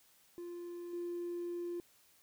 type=tone with level steps; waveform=triangle; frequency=347.9 Hz; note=F4; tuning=7 cents flat; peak=-40 / -34 dBFS; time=0.38-1.8 s; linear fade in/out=0 ms; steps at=0.93 s; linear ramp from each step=5 ms; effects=tanh soft clip ceiling -34 dBFS + white hiss -67 dBFS RMS until 2.22 s